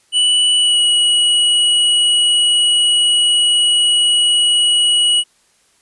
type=tone with pitch glide; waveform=square; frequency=2960 to 2919 Hz; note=F#7 to F#7; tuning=0 to -24 cents; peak=-11 dBFS; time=0.12-5.24 s; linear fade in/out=50 ms; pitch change=-24 cents; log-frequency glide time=0.58-0.81 s; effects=white hiss -56 dBFS RMS until 5.81 s + resampled to 24000 Hz